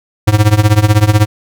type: tone with tremolo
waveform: square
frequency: 105.6 Hz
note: G#2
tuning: 29 cents sharp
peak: -3 dBFS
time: 0.27-1.26 s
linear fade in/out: 10 ms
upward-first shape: triangle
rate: 16 Hz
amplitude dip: 95%
effects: none